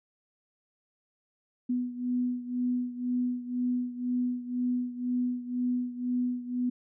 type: beating tone pair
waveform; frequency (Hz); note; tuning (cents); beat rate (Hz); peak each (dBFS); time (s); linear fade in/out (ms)
sine; 246.9 / 248.9; B3 / B3; 0 / +14; 2; -29 / -33; 1.69-6.7; 10
effects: none